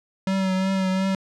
square tone with vibrato, 190 Hz, F#3, 46 cents sharp, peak -21 dBFS, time 0.27-1.15 s, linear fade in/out 2 ms, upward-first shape triangle, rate 2.8 Hz, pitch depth 31 cents each way, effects low-pass 6000 Hz 12 dB/octave

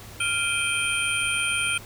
sine tone cluster, 1398 / 2382 / 2528 / 3164 / 9160 Hz, F6 / D7 / D#7 / G7 / D9, +1 / +24 / +27 / +15 / -44 cents, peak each -29 dBFS, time 0.2-1.78 s, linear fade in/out 5 ms, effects added 103 Hz sine -44 dBFS peak until 1.85 s + pink hiss -44 dBFS RMS until 1.85 s

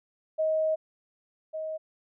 sine tone pair in turn, 630 / 630 Hz, D#5 / D#5, +21 / +21 cents, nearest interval unison, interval 0 cents, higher neither, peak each -23 / -31 dBFS, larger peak first, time 0.38-0.76 / 1.53-1.78 s, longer first, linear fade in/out 20 ms, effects none

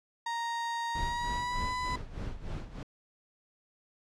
35% pulse tone with pitch glide, 932.3 to 999.2 Hz, A#5 to B5, 0 to +20 cents, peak -30 dBFS, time 0.26-1.96 s, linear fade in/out 5 ms, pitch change +120 cents, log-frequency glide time 0.93-1.67 s
brown noise with tremolo, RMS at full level -35 dBFS, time 0.95-2.83 s, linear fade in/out 2 ms, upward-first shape sine, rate 3.3 Hz, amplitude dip 75%
effects low-pass 6000 Hz 12 dB/octave

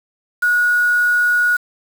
sine tone with quantisation, 1454 Hz, F#6, 31 cents flat, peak -12 dBFS, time 0.42-1.57 s, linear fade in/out 10 ms, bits 5, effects none

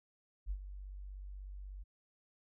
sine tone with ADSR envelope, 48.2 Hz, G1, 28 cents flat, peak -33 dBFS, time 0.46-1.84 s, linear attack 46 ms, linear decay 69 ms, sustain -11 dB, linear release 20 ms, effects none

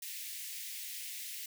white high-pass noise, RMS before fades -43 dBFS, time 0.02-1.46 s, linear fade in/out 5 ms, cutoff 1900 Hz, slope 48 dB/octave, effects none

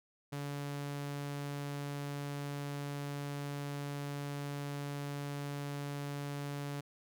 sawtooth tone, 143 Hz, D3, 46 cents flat, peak -34 dBFS, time 0.32-6.81 s, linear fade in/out 10 ms, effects none

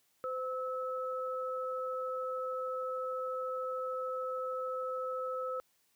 sine tone pair together, 513.5 / 1300 Hz, C5 / E6, -33 / -24 cents, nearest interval octave + major third, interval 1609 cents, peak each -36 / -38 dBFS, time 0.24-5.6 s, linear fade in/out 0 ms, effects white hiss -73 dBFS RMS until 5.95 s + high-pass 60 Hz 12 dB/octave

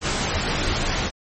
pink noise with comb filter, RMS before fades -23 dBFS, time 0.01-1.11 s, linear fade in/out 50 ms, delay 18 ms, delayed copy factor -1, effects MP3 32 kbps

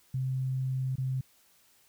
sine tone with dropouts, 130.81 Hz, C3, in tune, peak -28 dBFS, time 0.14-1.21 s, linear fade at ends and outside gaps 5 ms, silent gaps 0.957-0.981 s, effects white hiss -64 dBFS RMS until 1.88 s

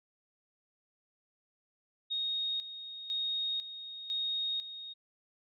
sine tone with tremolo, 3729 Hz, A#7, in tune, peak -31 dBFS, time 2.1-4.94 s, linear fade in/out 20 ms, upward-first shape square, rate 1 Hz, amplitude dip 70%, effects none

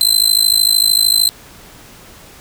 sawtooth tone with amplitude modulation, 4080 Hz, C8, 44 cents flat, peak -3 dBFS, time 0.01-1.29 s, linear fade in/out 0 ms, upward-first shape sine, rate 53.2 Hz, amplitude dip 95%, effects pink hiss -40 dBFS RMS until 2.4 s

